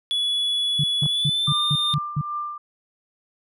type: tone with pitch glide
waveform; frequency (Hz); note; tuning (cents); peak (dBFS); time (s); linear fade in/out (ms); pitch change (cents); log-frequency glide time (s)
triangle; 3403 to 3626; G#7 to A#7; +41 to -49; -19; 0.11-1.94; 0; +110; 1.07-1.62
type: tone bursts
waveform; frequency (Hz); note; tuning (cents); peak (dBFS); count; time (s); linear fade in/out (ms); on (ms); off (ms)
sine; 146.83; D3; 0; -19; 7; 0.79-2.213; 5; 49; 180
type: clicks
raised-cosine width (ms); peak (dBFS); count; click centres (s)
1; -25; 2; 1.034 / 1.057
type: tone with tremolo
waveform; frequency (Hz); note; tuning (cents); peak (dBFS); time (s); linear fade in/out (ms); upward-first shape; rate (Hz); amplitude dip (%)
sine; 1190; D6; +22; -24; 1.47-2.58; 5; triangle; 2.5; 65
effects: none